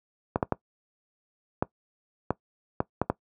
clicks, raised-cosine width 1 ms, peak -9 dBFS, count 8, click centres 0.359 / 0.428 / 0.523 / 1.625 / 2.306 / 2.804 / 3.016 / 3.1 s, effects noise-tail reverb RT60 0.1 s tail -20 dB re dry + high-pass 80 Hz 12 dB/octave

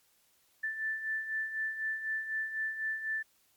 sine beating tone pair, 1760 / 1764 Hz, A6 / A6, 0 / +4 cents, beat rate 4 Hz, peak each -40 / -33 dBFS, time 0.63-3.23 s, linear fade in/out 10 ms, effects white hiss -69 dBFS RMS until 3.56 s + MP3 96 kbps

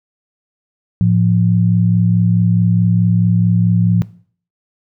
sine tone pair together, 110.1 / 174.77 Hz, A2 / F3, +2 / +2 cents, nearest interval minor sixth, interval 800 cents, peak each -12 dBFS, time 1.01-4.02 s, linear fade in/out 0 ms, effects noise-tail reverb RT60 0.5 s tail -19 dB re dry

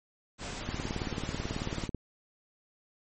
pink noise, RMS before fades -39 dBFS, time 0.38-1.89 s, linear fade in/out 50 ms
click train, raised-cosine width 3 ms, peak -21 dBFS, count 24, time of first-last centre 0.69-1.947 s, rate 18.3 Hz
effects MP3 32 kbps

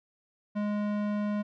square tone with low-pass filter, 207.7 Hz, G#3, in tune, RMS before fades -30 dBFS, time 0.55-1.43 s, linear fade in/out 20 ms, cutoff 1900 Hz, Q 0.52, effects none

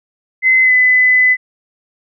sine tone with pitch glide, 2048 to 2009 Hz, C7 to B6, -38 to +29 cents, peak -7 dBFS, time 0.42-1.37 s, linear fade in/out 50 ms, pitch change -33 cents, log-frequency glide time 0.63-0.72 s, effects none

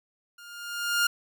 sawtooth tone with level ramp, 1410 Hz, F6, 16 cents sharp, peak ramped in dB -43 to -16 dBFS, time 0.38-1.07 s, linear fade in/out 5 ms, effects none

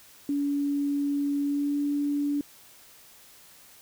sine tone with pitch glide, 284.9 to 288.2 Hz, C#4 to D4, +48 to -33 cents, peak -24 dBFS, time 0.29-2.41 s, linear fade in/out 2 ms, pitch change +19 cents, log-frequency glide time 1.43-1.78 s, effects white hiss -53 dBFS RMS until 3.81 s

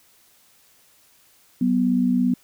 sine tone pair together, 188.91 / 246.9 Hz, F#3 / B3, +36 / 0 cents, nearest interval perfect fourth, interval 464 cents, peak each -22 / -18 dBFS, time 1.61-2.34 s, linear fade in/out 5 ms, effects white hiss -57 dBFS RMS until 2.43 s

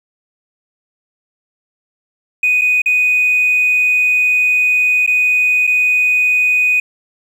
triangle tone with dropouts, 2489 Hz, D#7, in tune, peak -7 dBFS, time 2.43-6.8 s, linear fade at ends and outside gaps 5 ms, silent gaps 2.613-2.617 / 2.819-2.859 / 5.064-5.075 / 5.669-5.674 s, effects tanh soft clip ceiling -7 dBFS + 8-bit

